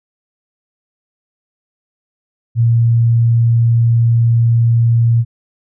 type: tone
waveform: sine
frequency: 116.54 Hz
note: A#2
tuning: in tune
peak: -8 dBFS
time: 2.55-5.25 s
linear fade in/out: 50 ms
effects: none